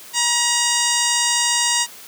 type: harmonic tone with a mistuned harmonic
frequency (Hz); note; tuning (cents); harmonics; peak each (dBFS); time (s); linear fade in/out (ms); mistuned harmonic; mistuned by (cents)
954; A#5; +40; 1 / 2 / 3 / 4 / 5 / 6 / 7 / 8 / 9; -25 / -25 / -25 / -25 / -25 / -25 / -25 / -25 / -25; 0.13-1.87; 50; 4; -39
effects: white hiss -40 dBFS RMS until 2.07 s + high-pass 150 Hz 12 dB/octave